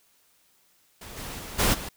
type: noise with level steps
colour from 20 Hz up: pink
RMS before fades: -42 / -37 / -39 / -22 / -36 dBFS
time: 1.01-1.89 s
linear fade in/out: 5 ms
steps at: 1.16 / 1.38 / 1.58 / 1.73 s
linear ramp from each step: 20 ms
effects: white hiss -64 dBFS RMS until 1.96 s